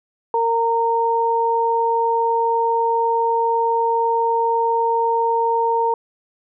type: tone pair together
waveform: sine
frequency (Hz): 460.3 / 922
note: A#4 / A#5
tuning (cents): -22 / -19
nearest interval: octave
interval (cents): 1203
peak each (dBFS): -20 / -17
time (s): 0.34-5.94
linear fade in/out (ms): 2
effects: none